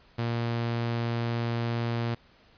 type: tone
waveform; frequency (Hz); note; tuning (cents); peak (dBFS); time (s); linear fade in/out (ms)
sawtooth; 117.3; A#2; +11; -23; 0.18-2.15; 10
effects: pink hiss -59 dBFS RMS until 2.57 s + resampled to 11025 Hz